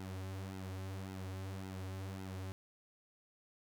sawtooth tone with flanger, 95.1 Hz, F#2, 48 cents sharp, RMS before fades -44 dBFS, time 0-2.52 s, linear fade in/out 0 ms, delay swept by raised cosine 1.7 to 6.4 ms, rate 1.8 Hz, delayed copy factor -0.75, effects none

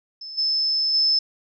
sine tone with level steps, 5250 Hz, E8, 8 cents flat, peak -33 / -19 / -16 dBFS, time 0.21-1.19 s, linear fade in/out 5 ms, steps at 0.37 / 0.93 s, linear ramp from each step 20 ms, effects none

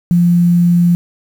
sine tone with quantisation, 173.9 Hz, F3, 7 cents flat, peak -7 dBFS, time 0.11-0.95 s, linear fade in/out 0 ms, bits 6, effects none

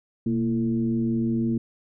sine tone with frequency modulation, 230 Hz, A#3, 23 cents flat, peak -21 dBFS, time 0.26-1.58 s, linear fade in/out 5 ms, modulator 106 Hz, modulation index 0.83, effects none

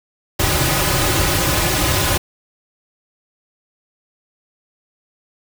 pink noise with comb filter, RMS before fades -17 dBFS, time 0.39-2.18 s, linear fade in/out 10 ms, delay 4.4 ms, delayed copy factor -0.9, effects none

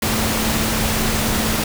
sine tone in noise, 220 Hz, A3, in tune, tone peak -24 dBFS, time 0.02-1.64 s, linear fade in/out 5 ms, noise pink, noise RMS -20 dBFS, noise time 0.02-1.64 s, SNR -7 dB, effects none

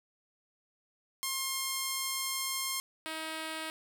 5% pulse tone pair in turn, 1066 / 317.7 Hz, C6 / D#4, +32 / +36 cents, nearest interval octave + major sixth, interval 2096 cents, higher first, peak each -20 / -25 dBFS, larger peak first, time 1.23-2.8 / 3.06-3.7 s, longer first, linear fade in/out 0 ms, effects none

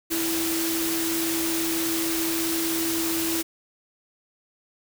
sine tone in noise, 329.6 Hz, E4, in tune, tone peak -26 dBFS, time 0.1-3.43 s, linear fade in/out 20 ms, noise white, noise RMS -28 dBFS, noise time 0.1-3.43 s, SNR -1 dB, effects none

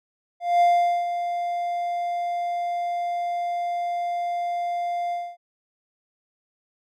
triangle tone with ADSR envelope, 698.5 Hz, F5, in tune, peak -12 dBFS, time 0.4-5.37 s, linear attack 210 ms, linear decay 440 ms, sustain -10 dB, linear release 250 ms, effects none

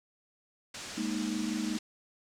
white low-pass noise, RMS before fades -43 dBFS, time 0.74-1.79 s, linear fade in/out 5 ms, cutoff 7200 Hz, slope 24 dB/octave
sine chord, Ab suspended second, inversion none, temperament equal, 207.7 / 233.1 / 311.1 Hz, Ab3 / Bb3 / Eb4, 0 / 0 / 0 cents, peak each -35 dBFS, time 0.97-1.78 s, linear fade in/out 10 ms
effects none

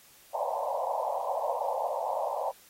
pink band-pass noise, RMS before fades -31 dBFS, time 0.33-2.52 s, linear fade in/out 20 ms, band 520 to 1000 Hz, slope 96 dB/octave, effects white hiss -57 dBFS RMS until 2.69 s + AAC 48 kbps

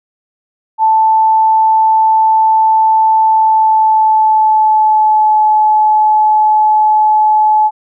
sine tone with pitch glide, 880 to 857.9 Hz, A5 to A5, 0 to -44 cents, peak -6 dBFS, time 0.78-7.71 s, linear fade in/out 50 ms, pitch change -44 cents, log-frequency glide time 3.24-5.4 s, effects none

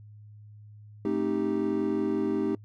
triangle chord, A half-diminished seventh, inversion none, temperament equal with one note detuned, 220 / 265.4 / 311.1 / 392 Hz, A3 / C4 / Eb4 / G4, 0 / +25 / 0 / 0 cents, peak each -30 / -31 / -27 / -28 dBFS, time 1.05-2.55 s, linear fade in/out 2 ms, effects noise-tail reverb RT60 0.1 s tail -24 dB re dry + added 105 Hz sine -46 dBFS peak until 2.64 s

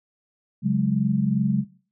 sine chord, C# suspended fourth, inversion none, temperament equal, 138.59 / 185 / 207.7 Hz, C#3 / F#3 / G#3, 0 / 0 / 0 cents, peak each -24 / -23 / -22 dBFS, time 0.62-1.65 s, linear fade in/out 50 ms, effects noise-tail reverb RT60 0.4 s tail -19 dB re dry

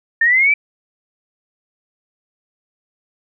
sine linear sweep, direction up, 1787 to 2349 Hz, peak -10 dBFS, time 0.21-0.54 s, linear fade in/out 5 ms, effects none

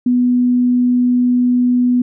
sine tone, 246.9 Hz, B3, in tune, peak -10 dBFS, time 0.06-2.02 s, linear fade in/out 5 ms, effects none

